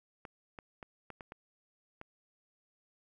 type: clicks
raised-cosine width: 0.5 ms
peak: -30 dBFS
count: 7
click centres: 0.252 / 0.588 / 0.828 / 1.103 / 1.208 / 1.321 / 2.014 s
effects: 11-bit